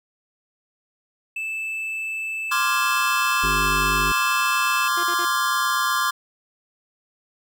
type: tone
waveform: triangle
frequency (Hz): 2633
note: E7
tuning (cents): -3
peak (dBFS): -24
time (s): 1.36-4.88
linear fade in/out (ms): 5
type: chord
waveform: square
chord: D half-diminished seventh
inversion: third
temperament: equal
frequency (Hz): 1046.5 / 1174.7 / 1396.9 / 1661.2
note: C6 / D6 / F6 / Ab6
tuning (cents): 0 / 0 / 0 / 0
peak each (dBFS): -25 / -25 / -27 / -28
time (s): 2.51-6.11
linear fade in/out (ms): 10
type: harmonic tone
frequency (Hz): 51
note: G#1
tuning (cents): -31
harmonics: 1 / 3 / 5 / 7 / 8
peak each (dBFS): -27 / -32 / -34 / -35 / -36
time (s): 3.43-4.12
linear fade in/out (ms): 5
type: tone bursts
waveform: sawtooth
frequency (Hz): 349.2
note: F4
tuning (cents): 0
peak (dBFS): -27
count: 3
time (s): 4.97-5.251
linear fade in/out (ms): 5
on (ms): 65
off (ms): 43
effects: none